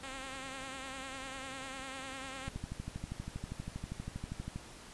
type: tone with vibrato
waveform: 5% pulse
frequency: 266.3 Hz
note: C4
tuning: 31 cents sharp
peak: -31 dBFS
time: 0.03-2.49 s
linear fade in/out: 5 ms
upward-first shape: triangle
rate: 10 Hz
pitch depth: 53 cents each way
type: click train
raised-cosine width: 5 ms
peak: -27 dBFS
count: 27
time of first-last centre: 2.48-4.56 s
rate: 12.5 Hz
effects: pink hiss -52 dBFS RMS until 4.93 s + resampled to 24000 Hz